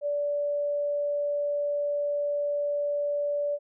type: tone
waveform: sine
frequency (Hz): 580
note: D5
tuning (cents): -22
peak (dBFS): -25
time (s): 0.01-3.59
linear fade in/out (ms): 50
effects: none